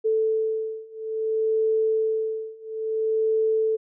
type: beating tone pair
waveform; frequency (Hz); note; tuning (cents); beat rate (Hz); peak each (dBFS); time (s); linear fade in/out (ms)
sine; 440 / 440.59; A4 / A4; 0 / +2; 0.59; -25 / -24; 0.04-3.77; 20
effects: none